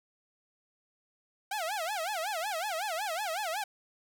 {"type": "tone with vibrato", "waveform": "sawtooth", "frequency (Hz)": 740, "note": "F#5", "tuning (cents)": 0, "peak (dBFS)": -28, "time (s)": [1.51, 3.64], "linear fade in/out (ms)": 5, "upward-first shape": "sine", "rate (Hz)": 5.4, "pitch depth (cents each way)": 270, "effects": []}